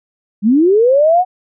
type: linear sweep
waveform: sine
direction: up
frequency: 191 to 751 Hz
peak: -7 dBFS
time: 0.42-1.25 s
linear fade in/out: 50 ms
effects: none